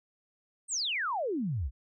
sine exponential sweep, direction down, 8890 to 55 Hz, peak -29 dBFS, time 0.68-1.71 s, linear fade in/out 50 ms, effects none

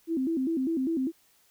sine tone with vibrato, 293.7 Hz, D4, in tune, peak -25 dBFS, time 0.07-1.12 s, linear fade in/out 50 ms, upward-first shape square, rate 5 Hz, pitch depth 200 cents each way, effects white hiss -64 dBFS RMS until 1.5 s

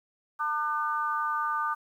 harmonic tone, 300.4 Hz, D4, 39 cents sharp, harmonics 3 / 4 / 5, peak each -33 / -28 / -34 dBFS, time 0.39-1.75 s, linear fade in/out 20 ms, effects 10-bit

